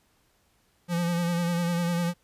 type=tone with vibrato; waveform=square; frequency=172.4 Hz; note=F3; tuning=22 cents flat; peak=-25 dBFS; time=0.88-2.14 s; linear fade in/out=50 ms; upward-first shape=sine; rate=10 Hz; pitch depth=37 cents each way; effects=pink hiss -67 dBFS RMS until 2.23 s + resampled to 32000 Hz